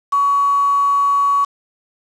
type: tone with quantisation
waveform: sine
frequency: 1125 Hz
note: C#6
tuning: 25 cents sharp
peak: -12 dBFS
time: 0.12-1.45 s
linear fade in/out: 10 ms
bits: 5
effects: low-pass 7000 Hz 12 dB/octave